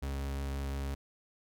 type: tone with vibrato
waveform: 40% pulse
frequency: 68.9 Hz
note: C#2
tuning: 10 cents flat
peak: -33 dBFS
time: 0.02-0.95 s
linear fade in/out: 10 ms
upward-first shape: triangle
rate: 5.7 Hz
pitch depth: 9 cents each way
effects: none